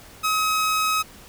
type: tone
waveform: sawtooth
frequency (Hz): 1273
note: D#6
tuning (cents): +39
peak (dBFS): -16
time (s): 0.23-1.03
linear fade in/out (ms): 20
effects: pink hiss -46 dBFS RMS until 1.28 s